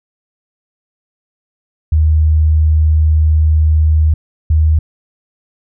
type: tone pair in turn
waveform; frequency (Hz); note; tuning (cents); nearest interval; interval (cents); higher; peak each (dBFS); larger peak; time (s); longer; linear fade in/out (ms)
sine; 77.78 / 78.07; D#2 / D#2; 0 / +6; unison; 6; second; -7; neither; 1.92-4.14 / 4.5-4.79; first; 5
effects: none